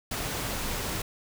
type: noise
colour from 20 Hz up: pink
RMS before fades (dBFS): -32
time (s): 0.11-1.02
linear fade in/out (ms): 5
effects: none